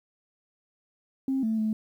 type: tone with pitch steps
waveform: sine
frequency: 267 / 221.6 / 217.4 Hz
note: C4 / A3 / A3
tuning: +35 / +13 / -21 cents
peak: -23 dBFS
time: 1.28-1.73 s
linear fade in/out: 2 ms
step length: 150 ms
effects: tanh soft clip ceiling -19 dBFS + 10-bit